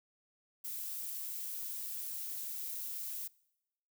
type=noise; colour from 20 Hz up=violet; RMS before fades=-41 dBFS; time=0.64-3.28 s; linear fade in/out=10 ms; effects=noise-tail reverb RT60 0.9 s tail -24 dB re dry